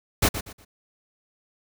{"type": "noise with echo", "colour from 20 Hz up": "pink", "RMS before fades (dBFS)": -19, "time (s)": [0.22, 0.29], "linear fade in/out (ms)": 10, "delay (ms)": 120, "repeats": 3, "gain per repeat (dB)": -11, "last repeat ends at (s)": 0.65, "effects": []}